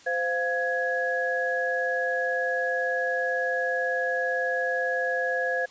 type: tone cluster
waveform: sine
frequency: 516 / 698 / 1670 Hz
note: C5 / F5 / G#6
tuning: -24 / -1 / +9 cents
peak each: -28 / -31 / -27 dBFS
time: 0.06-5.66 s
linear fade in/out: 10 ms
effects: white hiss -52 dBFS RMS until 5.7 s + resampled to 16000 Hz